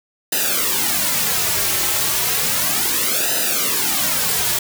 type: noise with flanger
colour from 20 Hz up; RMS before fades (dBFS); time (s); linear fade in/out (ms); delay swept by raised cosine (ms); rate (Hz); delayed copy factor
white; -19; 0.32-4.59; 5; 0.89 to 4.19; 0.33; -0.9
effects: none